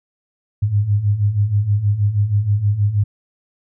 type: beating tone pair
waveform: sine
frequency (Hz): 99 / 105.3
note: G2 / G#2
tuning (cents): +18 / +24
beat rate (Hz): 6.3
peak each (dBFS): -20 / -15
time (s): 0.62-3.04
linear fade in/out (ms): 10
effects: none